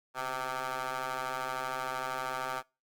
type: ring-modulated tone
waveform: 15% pulse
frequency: 130.81 Hz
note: C3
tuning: in tune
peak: -24 dBFS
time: 0.14-2.63 s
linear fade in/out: 50 ms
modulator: 1040 Hz
effects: noise-tail reverb RT60 0.3 s tail -25 dB re dry